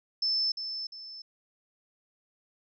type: tone with echo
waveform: sine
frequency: 5274 Hz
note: E8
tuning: in tune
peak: -25 dBFS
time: 0.22-0.52 s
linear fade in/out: 5 ms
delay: 350 ms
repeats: 2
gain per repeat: -8 dB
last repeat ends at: 1.22 s
effects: none